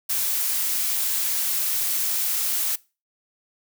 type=noise; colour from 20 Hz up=blue; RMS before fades=-24 dBFS; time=0.09-2.76 s; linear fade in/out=10 ms; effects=noise-tail reverb RT60 0.3 s tail -22 dB re dry